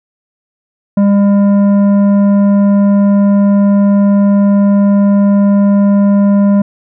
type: tone with tanh clipping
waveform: sine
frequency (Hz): 201.1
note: G3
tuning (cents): +44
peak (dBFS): -7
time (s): 0.97-6.62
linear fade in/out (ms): 5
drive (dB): 10
effects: none